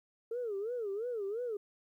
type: tone with vibrato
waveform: sine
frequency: 440 Hz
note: A4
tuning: in tune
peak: -33 dBFS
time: 0.31-1.57 s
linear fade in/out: 5 ms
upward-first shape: sine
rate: 2.9 Hz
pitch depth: 210 cents each way
effects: tanh soft clip ceiling -30 dBFS + 12-bit